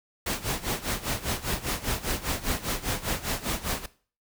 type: noise with tremolo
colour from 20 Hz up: pink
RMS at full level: -27 dBFS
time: 0.26-3.86 s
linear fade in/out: 5 ms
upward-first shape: sine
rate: 5 Hz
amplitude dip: 85%
effects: noise-tail reverb RT60 0.4 s tail -17 dB re dry